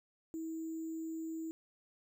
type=tone with sample-and-hold; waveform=sine; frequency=322.8 Hz; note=E4; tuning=36 cents flat; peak=-38 dBFS; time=0.34-1.51 s; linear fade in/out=0 ms; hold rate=7350 Hz; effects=none